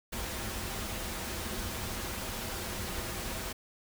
pink noise with comb filter, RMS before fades -37 dBFS, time 0.12-3.53 s, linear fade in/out 10 ms, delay 6.9 ms, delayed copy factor -0.5, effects none

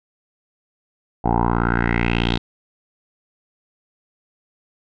10% pulse tone with low-pass filter sweep, 58.27 Hz, A#1, in tune, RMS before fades -19 dBFS, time 1.24-2.38 s, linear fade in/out 10 ms, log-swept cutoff 750 to 3800 Hz, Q 4.7, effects none

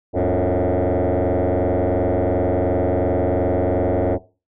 sine tone with frequency modulation, 102.1 Hz, G#2, 29 cents flat, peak -13 dBFS, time 0.13-4.19 s, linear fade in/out 50 ms, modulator 90.7 Hz, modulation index 6.6, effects noise-tail reverb RT60 0.3 s tail -18 dB re dry + tanh soft clip ceiling -15 dBFS

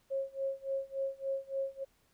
sine tone with tremolo, 542 Hz, C#5, 39 cents flat, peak -30 dBFS, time 0.1-1.85 s, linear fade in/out 20 ms, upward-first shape sine, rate 3.5 Hz, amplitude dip 95%, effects pink hiss -71 dBFS RMS until 2.13 s

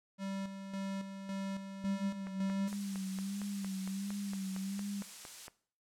square tone with tremolo, 194.7 Hz, G3, 12 cents flat, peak -38 dBFS, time 0.18-2.73 s, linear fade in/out 50 ms, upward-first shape square, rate 1.8 Hz, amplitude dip 55%
sine tone with vibrato, 196 Hz, G3, in tune, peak -37 dBFS, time 1.84-5.02 s, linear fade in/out 0 ms, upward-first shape sine, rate 1.4 Hz, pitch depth 53 cents each way
click train, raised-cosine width 0.5 ms, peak -32 dBFS, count 15, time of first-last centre 2.27-5.481 s, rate 4.36 Hz
blue noise, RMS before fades -44 dBFS, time 2.67-5.48 s, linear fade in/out 10 ms
effects noise-tail reverb RT60 0.5 s tail -19 dB re dry + low-pass 8000 Hz 12 dB/octave

